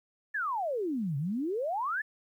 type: exponential two-way sweep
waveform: sine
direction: down then up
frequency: 1800 to 133.6 to 1800 Hz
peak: -29 dBFS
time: 0.34-2.02 s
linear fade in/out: 10 ms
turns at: 1.17 s
effects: 11-bit